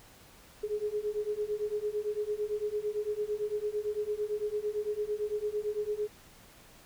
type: beating tone pair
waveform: sine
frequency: 415.3 / 424.2 Hz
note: G#4 / G#4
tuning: 0 / +37 cents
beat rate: 8.9 Hz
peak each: -34 / -33 dBFS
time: 0.63-6.08 s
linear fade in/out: 10 ms
effects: pink hiss -56 dBFS RMS until 6.85 s